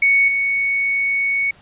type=tone with level steps; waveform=sine; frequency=2223 Hz; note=C#7; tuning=4 cents sharp; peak=-11 / -16 dBFS; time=0.02-1.51 s; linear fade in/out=5 ms; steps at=0.28 s; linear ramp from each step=2 ms; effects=pink hiss -49 dBFS RMS until 1.61 s + resampled to 8000 Hz